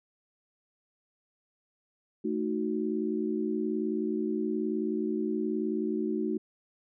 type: chord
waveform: sine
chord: D# diminished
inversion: second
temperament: equal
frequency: 220 / 311.1 / 370 Hz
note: A3 / D#4 / F#4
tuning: 0 / 0 / 0 cents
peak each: -32 dBFS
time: 2.24-6.38 s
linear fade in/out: 10 ms
effects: none